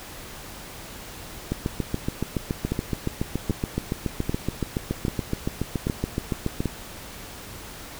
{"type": "two click trains", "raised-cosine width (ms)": 3, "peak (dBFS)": [-11, -11], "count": [37, 6], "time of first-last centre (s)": [[1.52, 6.605], [2.72, 6.657]], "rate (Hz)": [7.08, 1.27], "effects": ["pink hiss -40 dBFS RMS until 7.99 s"]}